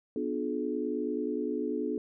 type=chord; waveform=sine; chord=B diminished seventh; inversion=none; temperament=just; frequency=246.9 / 296.3 / 355.6 / 426.7 Hz; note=B3 / D4 / F4 / Ab4; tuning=0 / +15 / +31 / +47 cents; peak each=-35 / -34 / -37 / -34 dBFS; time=0.16-1.98 s; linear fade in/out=2 ms; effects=none